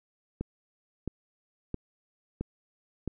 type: click train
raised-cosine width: 3 ms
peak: -19 dBFS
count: 5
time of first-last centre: 0.41-3.077 s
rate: 1.5 Hz
effects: none